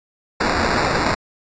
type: noise with sample-and-hold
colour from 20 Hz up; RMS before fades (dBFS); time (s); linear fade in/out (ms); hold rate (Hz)
white; -19; 0.4-1.15; 10; 3150
effects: resampled to 16000 Hz